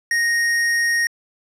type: tone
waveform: square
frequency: 1864.7 Hz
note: A#6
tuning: in tune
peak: -17 dBFS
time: 0.11-1.07 s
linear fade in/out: 2 ms
effects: low-pass 10000 Hz 12 dB/octave + 9-bit